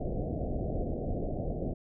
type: low-pass noise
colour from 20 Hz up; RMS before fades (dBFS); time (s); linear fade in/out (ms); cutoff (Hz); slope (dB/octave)
pink; -33; 0-1.74; 10; 720; 96
effects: none